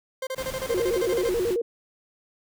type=tone bursts; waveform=40% pulse; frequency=523.3 Hz; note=C5; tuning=in tune; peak=-27 dBFS; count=14; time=0.22-1.297 s; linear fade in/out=5 ms; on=50 ms; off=29 ms
type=noise; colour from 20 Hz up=pink; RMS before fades=-37 dBFS; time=0.35-1.57 s; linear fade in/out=50 ms
type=tone with vibrato; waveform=sine; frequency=413.2 Hz; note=G#4; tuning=9 cents flat; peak=-22 dBFS; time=0.69-1.62 s; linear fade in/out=10 ms; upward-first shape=square; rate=9.2 Hz; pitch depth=220 cents each way
effects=none